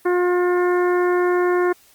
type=harmonic tone; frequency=356.9 Hz; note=F4; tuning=38 cents sharp; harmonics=1 / 2 / 3 / 4 / 5 / 6; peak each=-16 / -27 / -26 / -29 / -30 / -38 dBFS; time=0.05-1.73 s; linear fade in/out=10 ms; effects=white hiss -53 dBFS RMS until 1.94 s + Opus 32 kbps